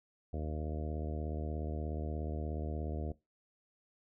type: harmonic tone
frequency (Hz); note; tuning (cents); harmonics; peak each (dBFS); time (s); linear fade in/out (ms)
76.8; D#2; -22; 1 / 2 / 3 / 4 / 5 / 6 / 7 / 8 / 9; -37 / -44 / -45 / -47 / -48 / -48 / -50 / -51 / -51; 0.33-3.12; 5
effects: noise-tail reverb RT60 0.2 s tail -18 dB re dry